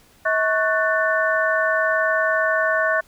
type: tone cluster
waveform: sine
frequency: 641 / 1108 / 1489 / 1779 Hz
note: E5 / C#6 / F#6 / A6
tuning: -49 / -1 / +11 / +19 cents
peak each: -21 / -25 / -22 / -23 dBFS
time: 0.25-3.01 s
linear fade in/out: 10 ms
effects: pink hiss -54 dBFS RMS until 3.07 s